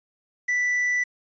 triangle tone with quantisation, 1974 Hz, B6, 1 cent flat, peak -19 dBFS, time 0.48-1.04 s, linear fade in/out 10 ms, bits 8, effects resampled to 16000 Hz

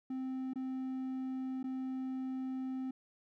triangle tone with dropouts, 260.8 Hz, C4, 5 cents flat, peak -34 dBFS, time 0.1-2.91 s, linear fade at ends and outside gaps 5 ms, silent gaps 0.535-0.557 / 1.63-1.64 s, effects none

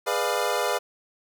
25% pulse chord, G# diminished seventh, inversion none, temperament equal with one note detuned, 415.3 / 493.9 / 597.6 / 698.5 Hz, G#4 / B4 / D5 / F5, 0 / 0 / +30 / 0 cents, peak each -26 / -24 / -25 / -26 dBFS, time 0.06-0.79 s, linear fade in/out 20 ms, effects none

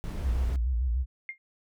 brown noise, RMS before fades -35 dBFS, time 0.04-0.56 s, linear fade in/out 0 ms
sine tone with vibrato, 61.4 Hz, B1, 9 cents flat, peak -24 dBFS, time 0.22-1.06 s, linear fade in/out 50 ms, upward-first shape square, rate 6.8 Hz, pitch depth 110 cents each way
sine tone with exponential decay, 2119 Hz, C7, 21 cents sharp, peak -29 dBFS, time 1.29-1.38 s, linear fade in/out 1 ms, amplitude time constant 19 ms
effects none

